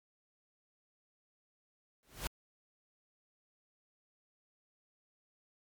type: noise with exponential growth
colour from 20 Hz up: pink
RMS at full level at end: -35 dBFS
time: 2.03-2.27 s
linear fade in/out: 0 ms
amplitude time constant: 51 ms
effects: MP3 96 kbps